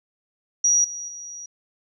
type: tone with level steps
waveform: sine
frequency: 5770 Hz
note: F#8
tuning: 44 cents flat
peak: -15 / -30 / -34 dBFS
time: 0.64-1.46 s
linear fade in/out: 5 ms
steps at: 0.84 / 1.08 s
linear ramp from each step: 5 ms
effects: none